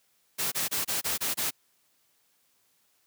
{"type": "noise bursts", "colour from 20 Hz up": "white", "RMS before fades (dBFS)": -29, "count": 7, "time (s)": [0.38, 1.51], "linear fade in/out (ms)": 20, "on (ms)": 140, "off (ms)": 25, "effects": ["white hiss -69 dBFS RMS until 3.06 s", "high-pass 80 Hz 12 dB/octave"]}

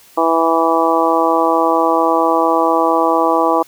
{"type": "harmonic tone", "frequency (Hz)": 164.4, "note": "E3", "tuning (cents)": -4, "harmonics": [2, 3, 4, 5, 6, 7], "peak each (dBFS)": [-18, -18, -18, -18, -18, -18], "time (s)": [0.17, 3.63], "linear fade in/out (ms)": 10, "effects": ["white hiss -46 dBFS RMS until 3.67 s"]}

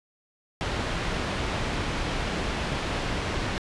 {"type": "low-pass noise", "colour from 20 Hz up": "pink", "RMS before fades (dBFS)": -29, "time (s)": [0.61, 3.58], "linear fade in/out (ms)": 0, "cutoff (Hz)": 3800, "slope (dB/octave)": 12, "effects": ["resampled to 24000 Hz"]}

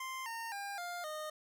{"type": "tone with pitch steps", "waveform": "25% pulse", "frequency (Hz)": [1046.5, 916.3, 802.3, 702.5, 615.1], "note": ["C6", "A#5", "G5", "F5", "D#5"], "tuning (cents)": [0, -30, 40, 10, -20], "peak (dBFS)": -36, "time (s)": [0, 1.3], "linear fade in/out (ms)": 5, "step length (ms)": 260, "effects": []}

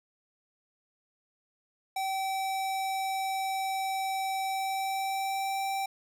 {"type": "tone with pitch glide", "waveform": "square", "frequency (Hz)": [770, 779.4], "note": ["G5", "G5"], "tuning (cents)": [-31, -10], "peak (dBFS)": -30, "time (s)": [1.96, 5.86], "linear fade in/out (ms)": 5, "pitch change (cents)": 21, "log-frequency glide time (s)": [4.43, 5.63], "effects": []}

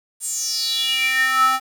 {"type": "tone with high-pass filter sweep", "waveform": "square", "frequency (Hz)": 261.6, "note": "C4", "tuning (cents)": 0, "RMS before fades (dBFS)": -20, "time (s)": [0.2, 1.6], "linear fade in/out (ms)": 50, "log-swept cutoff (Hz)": [8700, 1000], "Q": 6.9, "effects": ["8-bit"]}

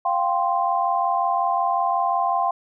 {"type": "chord", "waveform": "sine", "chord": "F suspended second", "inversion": "none", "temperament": "equal", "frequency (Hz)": [698.5, 784, 1046.5], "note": ["F5", "G5", "C6"], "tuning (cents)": [0, 0, 0], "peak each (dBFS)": -23, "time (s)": [0.05, 2.51], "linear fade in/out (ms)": 5, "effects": []}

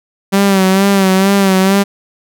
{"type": "tone with vibrato", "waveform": "sawtooth", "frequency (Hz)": 193.6, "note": "G3", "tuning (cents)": -21, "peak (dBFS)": -4, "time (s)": [0.32, 1.84], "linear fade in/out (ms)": 20, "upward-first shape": "sine", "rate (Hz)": 2.2, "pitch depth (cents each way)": 52, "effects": []}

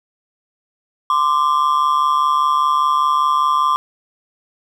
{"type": "ring-modulated tone", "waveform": "triangle", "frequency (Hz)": 1108.7, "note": "C#6", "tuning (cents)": 0, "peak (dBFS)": -8, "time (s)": [1.1, 3.76], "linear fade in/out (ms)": 0, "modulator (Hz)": 72.5, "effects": []}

